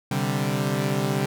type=chord; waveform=sawtooth; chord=C suspended second; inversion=none; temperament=equal; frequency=130.81 / 146.83 / 196 Hz; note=C3 / D3 / G3; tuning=0 / 0 / 0 cents; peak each=-23 dBFS; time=0.11-1.26 s; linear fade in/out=5 ms; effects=none

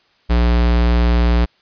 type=tone; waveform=square; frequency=59.1 Hz; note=A#1; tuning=24 cents sharp; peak=-12 dBFS; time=0.29-1.46 s; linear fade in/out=20 ms; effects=white hiss -57 dBFS RMS until 1.61 s + resampled to 11025 Hz

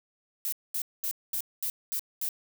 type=noise bursts; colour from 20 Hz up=violet; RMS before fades=-31 dBFS; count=7; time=0.45-2.288 s; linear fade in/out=0 ms; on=74 ms; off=220 ms; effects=none

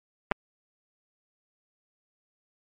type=clicks; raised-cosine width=0.5 ms; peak=-9 dBFS; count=2; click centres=0.314 / 0.319 s; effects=MP3 48 kbps

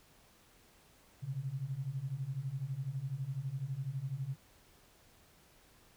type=beating tone pair; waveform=sine; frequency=127.6 / 139.6 Hz; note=C3 / C#3; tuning=-43 / +13 cents; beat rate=12 Hz; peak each=-40 / -38 dBFS; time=1.22-4.36 s; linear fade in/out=20 ms; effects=pink hiss -64 dBFS RMS until 5.96 s

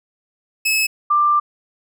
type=tone pair in turn; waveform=sawtooth / sine; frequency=2589 / 1185 Hz; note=E7 / D6; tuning=-32 / +15 cents; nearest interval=octave + major second; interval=1353 cents; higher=first; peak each=-12 dBFS; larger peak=neither; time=0.65-0.87 / 1.1-1.4 s; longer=second; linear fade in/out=10 ms; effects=none

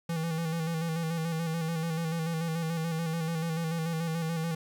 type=tone with vibrato; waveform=square; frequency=163.8 Hz; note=E3; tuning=11 cents flat; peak=-30 dBFS; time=0.09-4.55 s; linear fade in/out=5 ms; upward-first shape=square; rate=6.9 Hz; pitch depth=39 cents each way; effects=10-bit

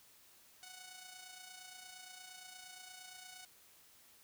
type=tone with amplitude modulation; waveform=5% pulse; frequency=740 Hz; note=F#5; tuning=in tune; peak=-38 dBFS; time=0.63-3.45 s; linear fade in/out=0 ms; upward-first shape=sine; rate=28.6 Hz; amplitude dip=50%; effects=white hiss -64 dBFS RMS until 4.23 s

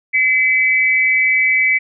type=tone pair together; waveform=sine; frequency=2041 / 2291 Hz; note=C7 / D7; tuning=-44 / -44 cents; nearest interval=major second; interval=200 cents; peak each=-14 dBFS; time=0.13-1.79 s; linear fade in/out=20 ms; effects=none

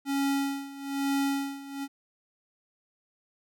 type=tone with tremolo; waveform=square; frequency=277.2 Hz; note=C#4; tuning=in tune; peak=-25 dBFS; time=0.05-1.88 s; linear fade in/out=50 ms; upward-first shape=sine; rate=1.1 Hz; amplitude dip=85%; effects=none

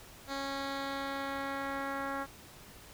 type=tone with low-pass filter sweep; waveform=10% pulse; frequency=274.9 Hz; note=C#4; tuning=14 cents flat; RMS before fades=-37 dBFS; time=0.27-2.27 s; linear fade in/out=50 ms; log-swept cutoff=5300 to 1600 Hz; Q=1.4; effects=pink hiss -53 dBFS RMS until 2.93 s

